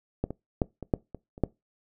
clicks, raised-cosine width 2 ms, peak -13 / -21 / -10 / -23 / -9 / -24 / -30 / -9 dBFS, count 8, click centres 0.24 / 0.306 / 0.618 / 0.827 / 0.938 / 1.147 / 1.379 / 1.437 s, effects noise-tail reverb RT60 0.2 s tail -22 dB re dry

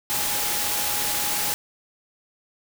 sine tone in noise, 830.6 Hz, G#5, in tune, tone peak -35 dBFS, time 0.1-1.54 s, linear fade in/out 0 ms, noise white, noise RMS -25 dBFS, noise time 0.1-1.54 s, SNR -13 dB, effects none

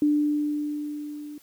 sine tone with level ramp, 296.4 Hz, D4, 16 cents sharp, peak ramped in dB -17 to -36 dBFS, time 0.02-1.38 s, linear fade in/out 2 ms, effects white hiss -57 dBFS RMS until 1.42 s

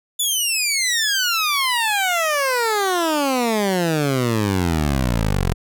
15% pulse exponential sweep, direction down, 3520 to 41.73 Hz, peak -11 dBFS, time 0.19-5.54 s, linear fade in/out 10 ms, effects none

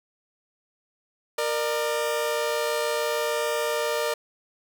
sawtooth tone pair together, 466.2 / 599.3 Hz, A#4 / D5, 0 / +35 cents, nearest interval major third, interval 435 cents, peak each -23 dBFS, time 1.38-4.14 s, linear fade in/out 5 ms, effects none

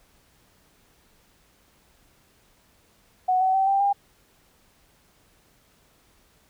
sine tone with pitch steps, 740 / 755.1 / 770.5 / 786.3 / 802.3 Hz, F#5 / F#5 / G5 / G5 / G5, 0 / +35 / -30 / +5 / +40 cents, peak -18 dBFS, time 3.28-3.93 s, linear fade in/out 10 ms, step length 130 ms, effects pink hiss -61 dBFS RMS until 6.49 s

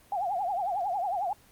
sine tone with vibrato, 756 Hz, F#5, 37 cents sharp, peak -27 dBFS, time 0.12-1.33 s, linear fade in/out 2 ms, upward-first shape triangle, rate 11 Hz, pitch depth 210 cents each way, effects pink hiss -58 dBFS RMS until 1.51 s + Opus 24 kbps

